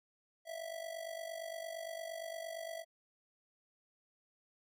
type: tone with amplitude modulation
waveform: square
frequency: 658 Hz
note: E5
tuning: 3 cents flat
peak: -39 dBFS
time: 0.45-2.85 s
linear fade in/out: 50 ms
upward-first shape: sine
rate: 48.7 Hz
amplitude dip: 75%
effects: none